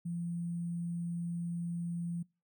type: tone with sample-and-hold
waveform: sine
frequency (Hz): 171.2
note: F3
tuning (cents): -34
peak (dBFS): -34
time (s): 0.05-2.23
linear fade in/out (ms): 10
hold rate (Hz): 8820
effects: noise-tail reverb RT60 0.3 s tail -25 dB re dry